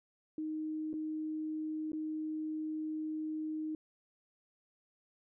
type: tone with dropouts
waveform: sine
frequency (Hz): 311.1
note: D#4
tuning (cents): 0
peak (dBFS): -35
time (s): 0.38-3.75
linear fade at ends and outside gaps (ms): 2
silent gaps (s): 0.931-0.938 / 1.919-1.931
effects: none